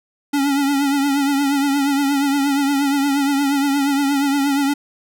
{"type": "tone with vibrato", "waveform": "square", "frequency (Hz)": 280, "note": "C#4", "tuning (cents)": 18, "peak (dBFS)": -16, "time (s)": [0.33, 4.74], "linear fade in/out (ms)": 10, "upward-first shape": "triangle", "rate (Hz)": 8.5, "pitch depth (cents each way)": 64, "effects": []}